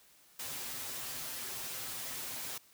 white noise with comb filter, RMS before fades -41 dBFS, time 0.39-2.58 s, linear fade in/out 5 ms, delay 7.7 ms, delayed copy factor +0.85, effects white hiss -63 dBFS RMS until 2.73 s

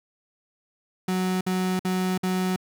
35% pulse tone bursts, 185 Hz, F#3, in tune, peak -21 dBFS, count 4, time 1.08-2.562 s, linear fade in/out 5 ms, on 330 ms, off 54 ms, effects none

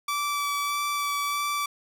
sawtooth tone with vibrato, 1156 Hz, D6, 28 cents flat, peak -22 dBFS, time 0.08-1.66 s, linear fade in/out 5 ms, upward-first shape sine, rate 1.6 Hz, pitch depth 12 cents each way, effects none

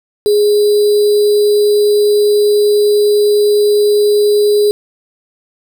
sine tone with sample-and-hold, 415.3 Hz, G#4, in tune, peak -7 dBFS, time 0.26-4.71 s, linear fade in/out 0 ms, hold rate 4410 Hz, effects none

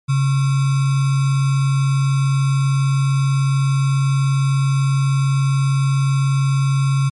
sine tone with sample-and-hold, 136.5 Hz, C#3, 26 cents flat, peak -13 dBFS, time 0.08-7.1 s, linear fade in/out 20 ms, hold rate 1225 Hz, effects MP3 48 kbps

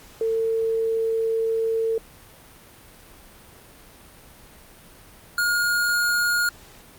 sine / square tone pair in turn, 450 / 1428.7 Hz, A4 / F6, +39 / +39 cents, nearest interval octave + minor sixth, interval 2000 cents, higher second, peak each -20 dBFS, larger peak neither, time 0.21-1.98 / 5.38-6.49 s, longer first, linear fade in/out 2 ms, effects pink hiss -48 dBFS RMS until 6.98 s + Opus 48 kbps

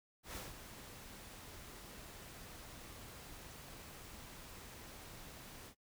pink noise with ADSR envelope, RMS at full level -45 dBFS, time 0.23-5.75 s, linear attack 120 ms, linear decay 180 ms, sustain -8 dB, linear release 76 ms, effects noise-tail reverb RT60 0.1 s tail -22 dB re dry

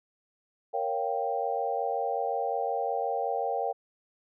sine chord, G half-diminished seventh, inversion first, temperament equal, 466.2 / 554.4 / 698.5 / 784 Hz, Bb4 / Db5 / F5 / G5, 0 / 0 / 0 / 0 cents, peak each -33 / -34 / -33 / -31 dBFS, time 0.73-3.73 s, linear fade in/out 20 ms, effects none

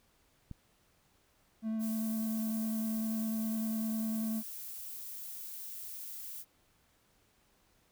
click, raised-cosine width 5 ms, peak -31 dBFS, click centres 0.513 s
triangle tone with vibrato, 220.8 Hz, A3, 6 cents sharp, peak -30 dBFS, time 1.62-4.43 s, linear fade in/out 50 ms, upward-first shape sine, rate 10 Hz, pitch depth 12 cents each way
violet noise, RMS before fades -44 dBFS, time 1.79-6.45 s, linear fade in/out 50 ms
effects pink hiss -70 dBFS RMS until 7.91 s

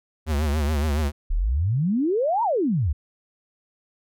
square tone with vibrato, 74.7 Hz, D2, 30 cents sharp, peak -21 dBFS, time 0.26-1.12 s, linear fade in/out 50 ms, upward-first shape triangle, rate 7.1 Hz, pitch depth 130 cents each way
sine exponential two-way sweep, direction up then down, 32.72 to 969 to 64.3 Hz, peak -19 dBFS, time 1.3-2.93 s, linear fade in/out 10 ms, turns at 2.43 s
effects none

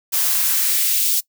blue noise with high-pass filter sweep, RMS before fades -18 dBFS, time 0.12-1.21 s, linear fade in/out 20 ms, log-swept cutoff 550 to 4000 Hz, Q 1.1, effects noise-tail reverb RT60 0.1 s tail -22 dB re dry

